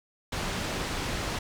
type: low-pass noise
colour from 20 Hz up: pink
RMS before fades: -32 dBFS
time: 0.32-1.39 s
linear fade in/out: 5 ms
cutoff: 6400 Hz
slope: 12 dB/octave
effects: none